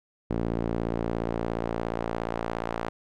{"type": "tone with band-pass filter sweep", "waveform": "sawtooth", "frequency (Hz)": 57.1, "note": "A#1", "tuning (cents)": -35, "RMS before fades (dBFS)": -30, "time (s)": [0.3, 2.89], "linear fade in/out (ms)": 5, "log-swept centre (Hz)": [310, 870], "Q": 0.85, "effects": []}